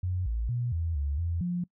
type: tone with pitch steps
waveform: sine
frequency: 90.9 / 56.5 / 121.1 / 82.9 / 71.3 / 84.8 / 176.4 Hz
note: F#2 / A1 / B2 / E2 / C#2 / E2 / F3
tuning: -30 / +47 / -34 / +10 / +49 / +50 / +18 cents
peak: -27 dBFS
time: 0.03-1.64 s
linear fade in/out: 5 ms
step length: 230 ms
effects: noise-tail reverb RT60 0.1 s tail -23 dB re dry